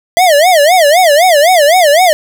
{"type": "tone with vibrato", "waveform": "square", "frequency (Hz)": 653, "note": "E5", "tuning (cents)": -17, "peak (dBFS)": -5, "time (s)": [0.17, 2.13], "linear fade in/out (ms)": 0, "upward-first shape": "sine", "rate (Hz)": 3.9, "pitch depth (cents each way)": 240, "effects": []}